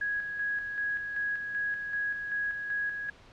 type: tone with tremolo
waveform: sine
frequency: 1661.2 Hz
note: G#6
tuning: in tune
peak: -28 dBFS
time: 0.01-3.1 s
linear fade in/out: 5 ms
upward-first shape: square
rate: 2.6 Hz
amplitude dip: 45%
effects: pink hiss -55 dBFS RMS until 3.32 s + low-pass 4000 Hz 12 dB/octave